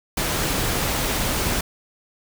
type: noise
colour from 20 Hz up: pink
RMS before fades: -23 dBFS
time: 0.17-1.61 s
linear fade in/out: 5 ms
effects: none